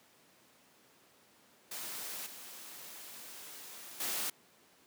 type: noise with level steps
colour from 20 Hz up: white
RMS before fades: -42 / -49 / -36 dBFS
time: 1.71-4.3 s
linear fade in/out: 5 ms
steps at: 2.26 / 4 s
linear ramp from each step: 5 ms
effects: pink hiss -64 dBFS RMS until 4.86 s + high-pass 200 Hz 12 dB/octave